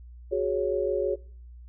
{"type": "chord", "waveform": "sine", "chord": "F# suspended second", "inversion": "none", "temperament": "just", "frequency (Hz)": [370, 416.2, 555], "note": ["F#4", "G#4", "C#5"], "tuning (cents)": [0, 4, 2], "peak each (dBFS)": -28, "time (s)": [0.31, 1.16], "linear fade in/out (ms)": 20, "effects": ["noise-tail reverb RT60 0.5 s tail -23 dB re dry", "added 60 Hz sine -43 dBFS peak until 1.68 s"]}